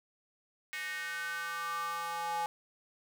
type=tone with high-pass filter sweep; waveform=square; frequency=168.7 Hz; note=E3; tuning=40 cents sharp; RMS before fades=-37 dBFS; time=0.73-2.46 s; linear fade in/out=0 ms; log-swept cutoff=2000 to 830 Hz; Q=5; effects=none